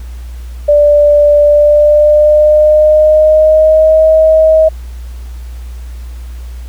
sine tone with pitch glide, 587.3 to 633.1 Hz, D5 to D#5, 0 to +30 cents, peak -3 dBFS, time 0.68-4.69 s, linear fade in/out 10 ms, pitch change +130 cents, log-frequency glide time 1.43-4.07 s, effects added 60 Hz sine -22 dBFS peak until 6.68 s + pink hiss -42 dBFS RMS until 6.68 s

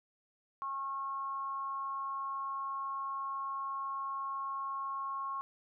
sine tone with amplitude modulation, 1090 Hz, C#6, 29 cents flat, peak -33 dBFS, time 0.62-5.41 s, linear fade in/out 0 ms, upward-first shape sine, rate 274 Hz, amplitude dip 45%, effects none

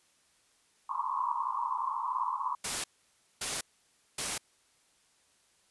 white band-pass noise, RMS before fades -33 dBFS, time 0.89-2.55 s, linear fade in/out 5 ms, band 930 to 1100 Hz, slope 96 dB/octave
white noise bursts, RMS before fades -33 dBFS, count 3, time 2.64-4.38 s, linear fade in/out 5 ms, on 200 ms, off 570 ms
effects white hiss -68 dBFS RMS until 5.7 s + resampled to 24000 Hz

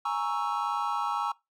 triangle chord, A# half-diminished seventh, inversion third, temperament equal, 830.6 / 932.3 / 1108.7 / 1318.5 Hz, G#5 / A#5 / C#6 / E6, 0 / 0 / 0 / 0 cents, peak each -31 dBFS, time 0.05-1.32 s, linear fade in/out 5 ms, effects noise-tail reverb RT60 0.2 s tail -21 dB re dry

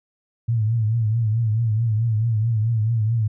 sine tone with vibrato, 111.9 Hz, A2, 30 cents sharp, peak -17 dBFS, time 0.48-3.28 s, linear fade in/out 10 ms, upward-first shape triangle, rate 4.6 Hz, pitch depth 110 cents each way, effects none

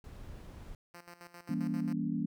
brown noise, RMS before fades -47 dBFS, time 0.04-0.75 s, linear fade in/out 2 ms
5% pulse tone with tremolo, 173.7 Hz, F3, 9 cents flat, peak -37 dBFS, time 0.94-1.93 s, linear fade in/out 5 ms, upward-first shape square, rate 7.5 Hz, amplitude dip 75%
sine chord, E diminished seventh, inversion none, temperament just, 164.81 / 197.78 / 237.3 / 284.8 Hz, E3 / G3 / Bb3 / Db4, 0 / +16 / +31 / +47 cents, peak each -37 / -37 / -35 / -37 dBFS, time 1.49-2.26 s, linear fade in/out 5 ms
effects none

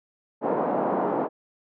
white band-pass noise, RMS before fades -25 dBFS, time 0.41-1.29 s, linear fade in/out 50 ms, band 200 to 860 Hz, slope 24 dB/octave, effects none

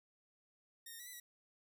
5% pulse tone with pitch steps, 1848 / 1836 / 1940 / 1998 / 1933 Hz, A#6 / A#6 / B6 / B6 / B6, -16 / -27 / -31 / +20 / -38 cents, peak -39 dBFS, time 0.86-1.2 s, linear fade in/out 5 ms, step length 68 ms, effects none

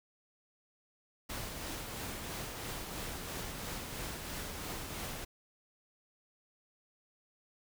pink noise with tremolo, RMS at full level -40 dBFS, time 1.29-5.25 s, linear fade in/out 10 ms, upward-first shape triangle, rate 3 Hz, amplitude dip 35%, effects none

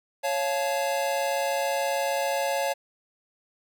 square chord, Db augmented, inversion none, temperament just, 554.4 / 693 / 866.2 Hz, Db5 / F5 / A5, 0 / -14 / -27 cents, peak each -28 / -31 / -31 dBFS, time 0.23-2.74 s, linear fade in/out 20 ms, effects none

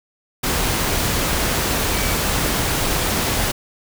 sine tone in noise, 2288 Hz, D7, 46 cents flat, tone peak -31 dBFS, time 1.92-2.14 s, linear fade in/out 10 ms, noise pink, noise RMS -20 dBFS, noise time 0.43-3.52 s, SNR -14 dB, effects none

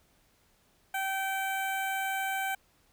15% pulse tone with notch filter, 773 Hz, G5, 24 cents flat, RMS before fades -32 dBFS, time 0.94-2.55 s, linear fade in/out 5 ms, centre 4700 Hz, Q 0.57, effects pink hiss -67 dBFS RMS until 2.92 s

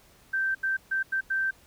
sine tone bursts at uneven times, 1561 Hz, G6, 8 cents flat, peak -24 dBFS, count 5, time 0.33-0.55 / 0.63-0.77 / 0.91-1.03 / 1.12-1.21 / 1.3-1.51 s, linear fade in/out 10 ms, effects pink hiss -58 dBFS RMS until 1.66 s

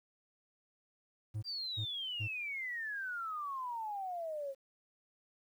triangle tone bursts, 107.1 Hz, A2, 46 cents flat, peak -33 dBFS, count 3, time 1.34-2.281 s, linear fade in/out 20 ms, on 87 ms, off 340 ms
sine exponential sweep, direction down, 4787 to 531 Hz, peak -37 dBFS, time 1.44-4.55 s, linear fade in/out 50 ms
effects tanh soft clip ceiling -26 dBFS + 11-bit

